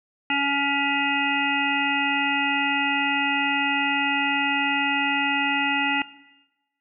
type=harmonic tone; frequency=281.1 Hz; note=C#4; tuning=24 cents sharp; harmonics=1 / 3 / 5 / 7 / 9 / 10; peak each=-28 / -27 / -30 / -27 / -26 / -27 dBFS; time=0.3-6.02 s; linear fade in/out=2 ms; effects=noise-tail reverb RT60 1.0 s tail -18 dB re dry

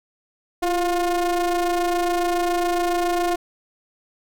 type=ring-modulated tone; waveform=square; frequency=179.2 Hz; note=F3; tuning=45 cents sharp; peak=-17 dBFS; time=0.62-3.36 s; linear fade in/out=10 ms; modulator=524 Hz; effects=none

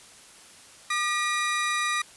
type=tone pair together; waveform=30% pulse; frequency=1206.5 / 1925 Hz; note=D6 / B6; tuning=+46 / -45 cents; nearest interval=minor sixth; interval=809 cents; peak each=-24 / -25 dBFS; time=0.9-2.02 s; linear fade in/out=5 ms; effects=white hiss -50 dBFS RMS until 2.16 s + resampled to 24000 Hz

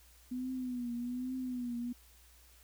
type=tone with vibrato; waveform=sine; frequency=248.2 Hz; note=B3; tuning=9 cents sharp; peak=-35 dBFS; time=0.31-1.93 s; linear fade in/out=10 ms; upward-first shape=triangle; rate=1.2 Hz; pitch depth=82 cents each way; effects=added 60 Hz sine -61 dBFS peak until 2.63 s + white hiss -63 dBFS RMS until 2.63 s

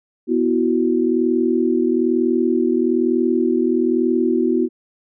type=chord; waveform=sine; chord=B suspended fourth; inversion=none; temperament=just; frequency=246.9 / 329.3 / 370.4 Hz; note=B3 / E4 / F#4; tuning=0 / -2 / +2 cents; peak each=-19 dBFS; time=0.27-4.69 s; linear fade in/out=50 ms; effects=none

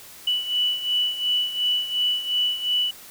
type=beating tone pair; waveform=sine; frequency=2962 / 2964.8 Hz; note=F#7 / F#7; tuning=+1 / +3 cents; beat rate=2.8 Hz; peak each=-22 / -27 dBFS; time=0.27-2.91 s; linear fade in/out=5 ms; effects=white hiss -44 dBFS RMS until 3.1 s

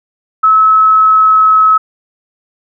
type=tone with pitch glide; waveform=sine; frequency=1295 to 1287.5 Hz; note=E6 to E6; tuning=-31 to -41 cents; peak=-4 dBFS; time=0.43-1.78 s; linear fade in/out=10 ms; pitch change=-10 cents; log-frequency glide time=0.57-1.56 s; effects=none

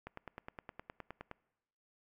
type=click train; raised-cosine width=0.5 ms; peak=-29 dBFS; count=13; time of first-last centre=0.07-1.314 s; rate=9.65 Hz; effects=noise-tail reverb RT60 1.0 s tail -23 dB re dry

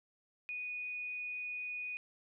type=tone; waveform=sine; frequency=2474 Hz; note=D#7; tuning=10 cents flat; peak=-38 dBFS; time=0.49-1.97 s; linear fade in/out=0 ms; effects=none

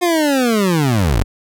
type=linear sweep; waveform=25% pulse; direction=down; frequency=360.3 to 36.45 Hz; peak=-9 dBFS; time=0.01-1.24 s; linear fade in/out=20 ms; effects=none

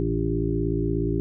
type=harmonic tone with a mistuned harmonic; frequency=56.8 Hz; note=A#1; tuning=44 cents flat; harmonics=1 / 2 / 3 / 5 / 6 / 7; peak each=-29 / -29 / -29 / -29 / -29 / -29 dBFS; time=0-1.2 s; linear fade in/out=0 ms; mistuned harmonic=3; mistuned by=-44 cents; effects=none

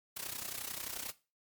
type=noise with amplitude modulation; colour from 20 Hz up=white; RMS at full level=-38 dBFS; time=0.16-1.12 s; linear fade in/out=10 ms; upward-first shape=sine; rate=31.3 Hz; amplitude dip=80%; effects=noise-tail reverb RT60 0.3 s tail -17 dB re dry + MP3 96 kbps

